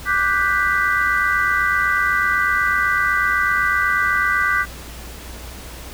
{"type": "chord", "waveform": "sine", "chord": "G major seventh", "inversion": "second", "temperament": "equal", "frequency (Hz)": [1174.7, 1480, 1568, 1975.5], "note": ["D6", "F#6", "G6", "B6"], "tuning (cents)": [0, 0, 0, 0], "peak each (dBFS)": -21, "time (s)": [0.05, 4.66], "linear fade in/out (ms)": 50, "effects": ["added 60 Hz sine -36 dBFS peak until 5.93 s", "pink hiss -37 dBFS RMS until 5.93 s"]}